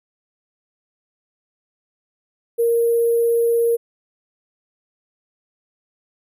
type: tone with sample-and-hold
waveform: sine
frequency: 466.7 Hz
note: A#4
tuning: 2 cents sharp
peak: -14 dBFS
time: 2.58-3.77 s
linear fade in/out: 20 ms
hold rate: 11025 Hz
effects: none